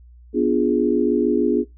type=chord; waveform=sine; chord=B diminished seventh; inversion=none; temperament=equal; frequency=246.9 / 293.7 / 349.2 / 415.3 Hz; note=B3 / D4 / F4 / Ab4; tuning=0 / 0 / 0 / 0 cents; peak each=-21 dBFS; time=0.33-1.65 s; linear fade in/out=50 ms; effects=noise-tail reverb RT60 0.2 s tail -21 dB re dry + added 60 Hz sine -43 dBFS peak until 1.77 s